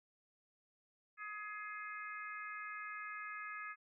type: harmonic tone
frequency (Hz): 420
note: G#4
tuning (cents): +19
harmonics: 3 / 4 / 5 / 6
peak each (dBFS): -47 / -48 / -50 / -54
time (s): 1.17-3.76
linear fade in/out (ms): 50
effects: none